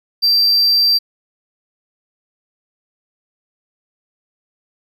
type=tone; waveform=triangle; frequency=4699 Hz; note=D8; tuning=in tune; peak=-9 dBFS; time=0.22-0.99 s; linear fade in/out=20 ms; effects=none